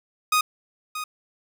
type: tone with echo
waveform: sawtooth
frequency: 1244.5 Hz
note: D#6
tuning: in tune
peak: -14 dBFS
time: 0.32-0.41 s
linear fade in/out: 5 ms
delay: 630 ms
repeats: 1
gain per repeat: -11 dB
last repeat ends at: 1.04 s
effects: none